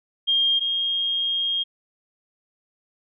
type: tone pair in turn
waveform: sine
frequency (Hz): 3217 / 3239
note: G7 / G#7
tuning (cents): +44 / -44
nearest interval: unison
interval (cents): 12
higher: second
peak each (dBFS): -17 / -21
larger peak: first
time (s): 0.27-0.6 / 0.6-1.64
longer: second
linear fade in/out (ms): 20
effects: none